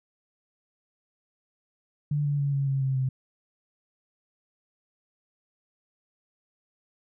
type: tone with pitch steps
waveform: sine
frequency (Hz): 146.83 / 144.06 / 141.34 / 138.67 / 136.05 / 133.48 / 130.96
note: D3 / D3 / C#3 / C#3 / C#3 / C3 / C3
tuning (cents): 0 / -33 / +34 / +1 / -32 / +35 / +2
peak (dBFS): -23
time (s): 2.11-3.09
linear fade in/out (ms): 5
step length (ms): 140
effects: none